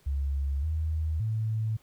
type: tone with pitch steps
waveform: sine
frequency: 69.4 / 78.8 / 110 Hz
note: C#2 / D#2 / A2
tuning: +3 / +23 / 0 cents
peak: -26 dBFS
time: 0.06-1.77 s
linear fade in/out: 10 ms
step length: 570 ms
effects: pink hiss -63 dBFS RMS until 1.82 s